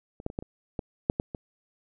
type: clicks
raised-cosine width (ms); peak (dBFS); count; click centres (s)
2; -29 / -16 / -26 / -17 / -26 / -17 / -8 / -13 / -21; 9; 0.201 / 0.264 / 0.301 / 0.389 / 0.425 / 0.792 / 1.099 / 1.199 / 1.348
effects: none